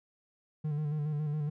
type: tone with vibrato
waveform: triangle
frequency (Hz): 150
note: D3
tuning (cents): +37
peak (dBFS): -28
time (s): 0.64-1.5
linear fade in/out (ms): 10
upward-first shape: square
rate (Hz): 7.2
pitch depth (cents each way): 38
effects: none